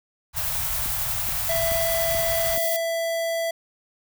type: band-stop noise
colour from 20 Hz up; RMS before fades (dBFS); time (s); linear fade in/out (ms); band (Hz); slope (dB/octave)
pink; -33; 0.33-2.59; 50; 160 to 600; 96
type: noise with tremolo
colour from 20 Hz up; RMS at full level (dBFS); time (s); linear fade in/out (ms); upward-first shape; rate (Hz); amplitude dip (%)
violet; -26; 0.36-2.77; 10; triangle; 11; 25
type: click train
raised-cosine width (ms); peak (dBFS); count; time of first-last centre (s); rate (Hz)
3; -26; 5; 0.86-2.577; 2.33
type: tone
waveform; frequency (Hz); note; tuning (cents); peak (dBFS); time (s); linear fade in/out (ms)
square; 664; E5; +12; -24; 1.49-3.51; 5
effects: none